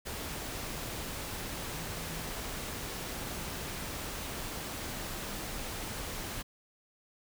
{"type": "tone in noise", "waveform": "sine", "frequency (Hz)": 161.5, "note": "E3", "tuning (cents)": -35, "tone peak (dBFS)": -45, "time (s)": [1.73, 2.31], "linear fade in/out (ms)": 20, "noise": "pink", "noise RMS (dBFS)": -39, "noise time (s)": [0.05, 6.43], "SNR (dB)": -9, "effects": []}